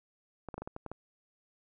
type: clicks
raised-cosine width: 1 ms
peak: -26 dBFS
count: 8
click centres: 0.487 / 0.542 / 0.58 / 0.62 / 0.675 / 0.764 / 0.863 / 0.916 s
effects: none